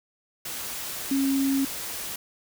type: tone in noise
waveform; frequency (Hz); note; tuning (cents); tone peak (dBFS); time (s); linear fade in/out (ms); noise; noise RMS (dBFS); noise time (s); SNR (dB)
sine; 272.2; C#4; -31; -21; 1.11-1.65; 5; white; -34; 0.45-2.16; +10
effects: none